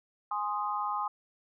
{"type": "chord", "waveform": "sine", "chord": "Ab major", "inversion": "none", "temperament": "equal", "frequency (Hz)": [830.6, 1046.5, 1244.5], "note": ["Ab5", "C6", "Eb6"], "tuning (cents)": [0, 0, 0], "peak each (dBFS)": -34, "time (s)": [0.31, 1.08], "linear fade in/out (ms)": 5, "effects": []}